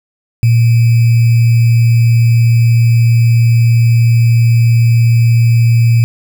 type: tone with sample-and-hold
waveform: sine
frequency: 116.54 Hz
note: A#2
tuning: in tune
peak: -5 dBFS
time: 0.43-6.04 s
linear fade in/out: 0 ms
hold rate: 2450 Hz
effects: none